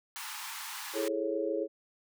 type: high-pass noise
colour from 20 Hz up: pink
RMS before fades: -41 dBFS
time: 0.16-1.08 s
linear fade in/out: 0 ms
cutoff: 820 Hz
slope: 96 dB/octave
type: chord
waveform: sine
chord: A major seventh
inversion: second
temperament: just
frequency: 330 / 412.5 / 440 / 550 Hz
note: E4 / G#4 / A4 / C#5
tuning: +2 / -12 / 0 / -14 cents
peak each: -35 / -35 / -36 / -34 dBFS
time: 0.93-1.68 s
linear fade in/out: 50 ms
effects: none

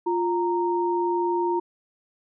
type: tone pair together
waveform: sine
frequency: 350.2 / 928 Hz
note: F4 / A#5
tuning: +5 / -8 cents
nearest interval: octave + perfect fourth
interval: 1687 cents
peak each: -23 / -25 dBFS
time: 0.06-1.6 s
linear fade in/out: 10 ms
effects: none

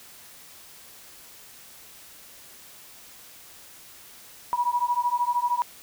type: beating tone pair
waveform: sine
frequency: 963 / 976 Hz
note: B5 / B5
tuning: -44 / -21 cents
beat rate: 13 Hz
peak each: -25 dBFS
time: 4.53-5.62 s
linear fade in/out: 0 ms
effects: white hiss -48 dBFS RMS until 5.82 s

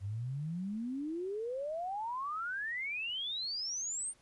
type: exponential sweep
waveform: sine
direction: up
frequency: 93.7 to 9060 Hz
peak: -35 dBFS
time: 0-4.14 s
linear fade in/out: 50 ms
effects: pink hiss -67 dBFS RMS until 4.21 s + resampled to 24000 Hz

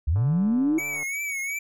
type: linear sweep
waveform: sine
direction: up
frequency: 65.41 to 329.6 Hz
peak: -19 dBFS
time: 0.07-0.79 s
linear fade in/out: 10 ms
type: click train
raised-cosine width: 1 ms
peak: -29 dBFS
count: 128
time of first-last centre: 0.16-1.03 s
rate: 146 Hz
type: tone with vibrato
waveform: square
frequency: 2241 Hz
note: C#7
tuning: 18 cents sharp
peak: -28 dBFS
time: 0.78-1.59 s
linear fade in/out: 5 ms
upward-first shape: triangle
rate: 2.8 Hz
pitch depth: 78 cents each way
effects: none

